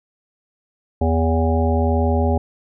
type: harmonic tone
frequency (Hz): 81.4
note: E2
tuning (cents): -21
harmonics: 1 / 3 / 5 / 7 / 9 / 10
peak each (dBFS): -17 / -22 / -24 / -25 / -27 / -27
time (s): 1.01-2.38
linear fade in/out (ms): 5
effects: none